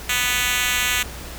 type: tone with high-pass filter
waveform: 5% pulse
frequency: 247.4 Hz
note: B3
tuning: 3 cents sharp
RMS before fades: -21 dBFS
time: 0.09-1.03 s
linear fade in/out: 5 ms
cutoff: 2000 Hz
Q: 0.72
effects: added 60 Hz sine -36 dBFS peak until 1.38 s + pink hiss -36 dBFS RMS until 1.38 s